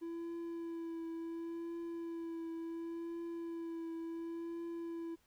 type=tone with vibrato; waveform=triangle; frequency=333.7 Hz; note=E4; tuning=21 cents sharp; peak=-38 dBFS; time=0.01-5.16 s; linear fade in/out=20 ms; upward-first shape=triangle; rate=0.7 Hz; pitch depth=23 cents each way; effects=pink hiss -73 dBFS RMS until 5.26 s